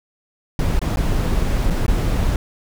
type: noise with dropouts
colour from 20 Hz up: brown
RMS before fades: -18 dBFS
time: 0.59-2.36 s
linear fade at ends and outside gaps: 2 ms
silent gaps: 0.793-0.815 / 0.96-0.97 / 1.701-1.705 / 1.865-1.88 s
effects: none